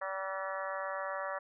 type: harmonic tone with a mistuned harmonic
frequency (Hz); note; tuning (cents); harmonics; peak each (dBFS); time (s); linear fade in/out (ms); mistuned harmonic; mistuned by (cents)
192.3; G3; -33; 3 / 4 / 5 / 6 / 7 / 8 / 9 / 10; -39 / -45 / -44 / -42 / -44 / -48 / -44 / -48; 0.01-1.39; 10; 8; -62
effects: none